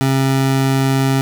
25% pulse tone, 134.5 Hz, C3, 48 cents sharp, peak -9 dBFS, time 0.01-1.21 s, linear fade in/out 0 ms, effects none

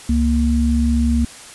sine tone pair together, 68.6 / 234.1 Hz, C#2 / A#3, -17 / +8 cents, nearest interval octave + major sixth, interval 2125 cents, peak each -16 dBFS, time 0.09-1.25 s, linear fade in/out 5 ms, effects white hiss -38 dBFS RMS until 1.54 s + resampled to 24000 Hz

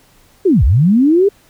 sine linear two-way sweep, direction down then up, 415.3 to 51.8 to 415.3 Hz, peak -7 dBFS, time 0.45-1.29 s, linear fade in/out 10 ms, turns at 0.64 s, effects pink hiss -50 dBFS RMS until 1.49 s

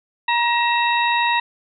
harmonic tone with a mistuned harmonic, 947 Hz, A#5, 27 cents sharp, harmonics 1 / 2 / 3 / 4, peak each -18 / -22 / -24 / -26 dBFS, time 0.28-1.4 s, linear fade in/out 5 ms, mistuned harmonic 3, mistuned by -97 cents, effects none

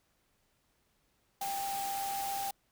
sine tone in noise, 791 Hz, G5, 15 cents sharp, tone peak -34 dBFS, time 1.41-2.51 s, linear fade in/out 5 ms, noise white, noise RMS -41 dBFS, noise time 1.41-2.51 s, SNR +4 dB, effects pink hiss -74 dBFS RMS until 2.71 s

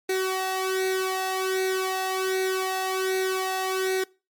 sawtooth tone with flanger, 377.2 Hz, F#4, 33 cents sharp, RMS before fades -26 dBFS, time 0.09-4.04 s, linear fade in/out 5 ms, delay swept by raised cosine 0.48 to 1.14 ms, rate 1.3 Hz, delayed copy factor +0.75, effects noise-tail reverb RT60 0.3 s tail -23 dB re dry + MP3 96 kbps

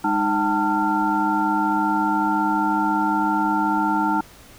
sine tone cluster, 204.5 / 310 / 758 / 892 / 1381 Hz, G#3 / D#4 / F#5 / A5 / F6, -26 / -6 / +42 / +23 / -20 cents, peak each -27 / -23 / -29 / -21 / -26 dBFS, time 0.04-4.21 s, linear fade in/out 5 ms, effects pink hiss -47 dBFS RMS until 4.58 s

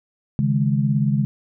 sine chord, C# suspended second, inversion none, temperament just, 138.59 / 155.92 / 207.9 Hz, C#3 / D#3 / G#3, 0 / +4 / +2 cents, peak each -19 / -23 / -21 dBFS, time 0.39-1.25 s, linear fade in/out 0 ms, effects none

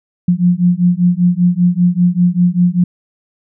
sine beating tone pair, 174.61 / 179.71 Hz, F3 / F3, 0 / +50 cents, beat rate 5.1 Hz, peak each -12 dBFS, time 0.28-2.84 s, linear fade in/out 5 ms, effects none

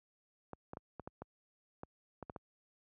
clicks, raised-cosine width 1 ms, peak -30 dBFS, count 10, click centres 0.533 / 0.734 / 0.771 / 0.997 / 1.075 / 1.22 / 1.834 / 2.227 / 2.298 / 2.362 s, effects high-pass 60 Hz 12 dB/octave

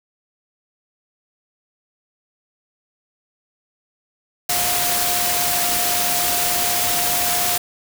sine tone in noise, 708 Hz, F5, 23 cents sharp, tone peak -26 dBFS, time 4.49-7.58 s, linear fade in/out 5 ms, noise white, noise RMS -20 dBFS, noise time 4.49-7.58 s, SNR -9 dB, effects none

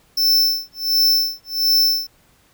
square tone with tremolo, 5320 Hz, E8, 15 cents sharp, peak -12 dBFS, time 0.17-2.07 s, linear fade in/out 5 ms, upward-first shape sine, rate 1.4 Hz, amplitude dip 100%, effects pink hiss -56 dBFS RMS until 2.53 s

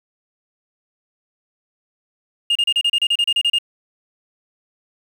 sine tone bursts, 2833 Hz, F7, 24 cents sharp, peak -11 dBFS, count 13, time 2.5-3.586 s, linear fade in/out 5 ms, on 54 ms, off 32 ms, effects tanh soft clip ceiling -13 dBFS + 7-bit

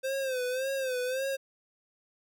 square tone with vibrato, 520 Hz, C5, 11 cents flat, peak -30 dBFS, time 0.03-1.37 s, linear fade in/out 20 ms, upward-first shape sine, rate 1.8 Hz, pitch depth 81 cents each way, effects none

